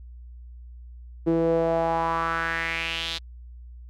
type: tone with band-pass filter sweep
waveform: sawtooth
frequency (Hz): 165.1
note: E3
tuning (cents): +3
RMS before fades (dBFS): -25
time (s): 1.26-3.19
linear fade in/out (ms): 20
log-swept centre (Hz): 360 to 3900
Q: 3.8
effects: added 60 Hz sine -40 dBFS peak until 3.89 s